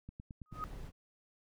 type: click train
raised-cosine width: 5 ms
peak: -34 dBFS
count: 5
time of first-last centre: 0.09-0.527 s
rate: 9.16 Hz
type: tone with exponential growth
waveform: sine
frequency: 1252 Hz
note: D#6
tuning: 10 cents sharp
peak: -33 dBFS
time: 0.46-0.64 s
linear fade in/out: 0 ms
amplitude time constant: 37 ms
type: noise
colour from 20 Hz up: brown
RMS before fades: -46 dBFS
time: 0.51-0.92 s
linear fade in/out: 50 ms
effects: none